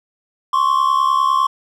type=tone pair together; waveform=triangle; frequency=1056 / 1125.9 Hz; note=C6 / C#6; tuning=+16 / +27 cents; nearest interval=minor second; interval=111 cents; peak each=-13 / -15 dBFS; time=0.53-1.47 s; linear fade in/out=5 ms; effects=none